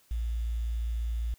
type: tone with quantisation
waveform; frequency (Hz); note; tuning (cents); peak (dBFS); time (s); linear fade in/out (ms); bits
sine; 57.3; A#1; -29; -28; 0.11-1.34; 0; 9
effects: white hiss -64 dBFS RMS until 1.38 s